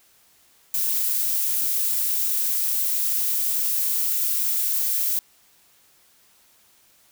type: noise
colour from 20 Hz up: violet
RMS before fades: -23 dBFS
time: 0.74-5.19 s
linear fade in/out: 2 ms
effects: white hiss -58 dBFS RMS until 7.11 s

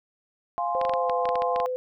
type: chord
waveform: sine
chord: F minor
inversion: none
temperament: equal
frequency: 698.5 / 830.6 / 1046.5 Hz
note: F5 / Ab5 / C6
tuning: 0 / 0 / 0 cents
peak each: -27 / -31 / -29 dBFS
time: 0.58-1.66 s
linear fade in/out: 0 ms
type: tone with pitch glide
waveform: sine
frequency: 523.3 to 506.4 Hz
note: C5 to B4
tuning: 0 to +43 cents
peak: -26 dBFS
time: 0.75-1.76 s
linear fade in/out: 0 ms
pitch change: -57 cents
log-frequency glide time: 0.95-1.13 s
type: clicks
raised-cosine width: 0.3 ms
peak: -17 dBFS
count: 11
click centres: 0.814 / 0.851 / 0.895 / 0.937 / 1.097 / 1.255 / 1.29 / 1.356 / 1.421 / 1.561 / 1.601 s
effects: none

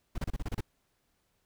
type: noise bursts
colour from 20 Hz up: brown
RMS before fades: -32 dBFS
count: 8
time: 0.15-0.608 s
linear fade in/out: 5 ms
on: 31 ms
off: 30 ms
effects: pink hiss -75 dBFS RMS until 1.45 s

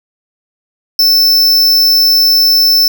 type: tone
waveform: square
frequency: 5300 Hz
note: E8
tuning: 9 cents sharp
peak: -6 dBFS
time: 0.99-2.88 s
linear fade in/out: 2 ms
effects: none

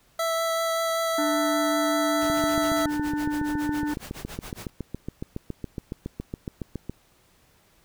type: tone with vibrato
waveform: 25% pulse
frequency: 659.3 Hz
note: E5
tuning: in tune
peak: -20 dBFS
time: 0.19-2.86 s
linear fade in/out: 5 ms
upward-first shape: triangle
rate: 5.2 Hz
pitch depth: 9 cents each way
type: harmonic tone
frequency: 297 Hz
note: D4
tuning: 20 cents sharp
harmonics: 1 / 3 / 5 / 6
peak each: -25 / -35 / -39 / -41 dBFS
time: 1.18-3.94 s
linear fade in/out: 5 ms
type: noise with tremolo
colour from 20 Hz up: pink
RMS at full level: -38 dBFS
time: 2.21-4.7 s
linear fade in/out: 5 ms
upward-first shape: sine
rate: 7.2 Hz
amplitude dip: 100%
type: click train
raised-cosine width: 3 ms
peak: -18 dBFS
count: 34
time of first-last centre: 2.3-6.896 s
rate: 7.18 Hz
effects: pink hiss -61 dBFS RMS until 7.84 s

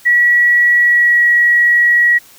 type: tone with pitch glide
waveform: sine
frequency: 1930 to 1916.7 Hz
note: B6 to A#6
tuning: -40 to +48 cents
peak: -7 dBFS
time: 0.05-2.19 s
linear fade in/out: 20 ms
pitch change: -12 cents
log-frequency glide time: 0.8-1.23 s
effects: white hiss -43 dBFS RMS until 2.38 s

